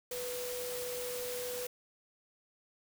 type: tone in noise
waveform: sine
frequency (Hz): 493.9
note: B4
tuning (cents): 0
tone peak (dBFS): -38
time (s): 0.11-1.67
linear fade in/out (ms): 5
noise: white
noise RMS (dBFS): -42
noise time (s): 0.11-1.67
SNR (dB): +1
effects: none